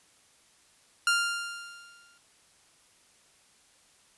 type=tone with exponential decay; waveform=sawtooth; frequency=1396.9 Hz; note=F6; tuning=in tune; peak=-17 dBFS; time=1.07-2.18 s; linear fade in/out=2 ms; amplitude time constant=240 ms; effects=white hiss -62 dBFS RMS until 4.17 s + resampled to 24000 Hz